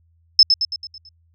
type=tone with echo; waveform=sine; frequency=5230 Hz; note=E8; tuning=15 cents flat; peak=-5 dBFS; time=0.39-0.43 s; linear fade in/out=2 ms; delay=110 ms; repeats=6; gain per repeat=-6 dB; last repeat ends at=1.09 s; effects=added 83 Hz sine -56 dBFS peak until 1.34 s